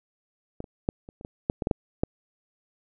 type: clicks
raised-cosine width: 2 ms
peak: -20 / -29 / -10 / -29 / -30 / -23 / -9 / -15 / -11 / -8 / -9 dBFS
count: 11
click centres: 0.604 / 0.642 / 0.889 / 1.089 / 1.211 / 1.249 / 1.499 / 1.622 / 1.671 / 1.712 / 2.035 s
effects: none